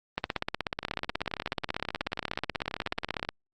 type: two click trains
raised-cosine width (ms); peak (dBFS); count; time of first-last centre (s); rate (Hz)
0.3; -19 / -12; 46 / 52; 0.83-3.249 / 0.18-3.29; 18.6 / 16.4
effects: Opus 32 kbps